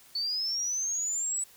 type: linear sweep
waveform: sine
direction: up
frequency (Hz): 4435 to 7950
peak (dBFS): -28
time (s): 0.15-1.44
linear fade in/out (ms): 5
effects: white hiss -56 dBFS RMS until 1.56 s